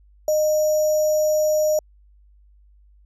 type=tone with sample-and-hold; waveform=sine; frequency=613 Hz; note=D#5; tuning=26 cents flat; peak=-16 dBFS; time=0.28-1.79 s; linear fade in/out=2 ms; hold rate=6300 Hz; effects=added 50 Hz sine -50 dBFS peak until 3.05 s + resampled to 32000 Hz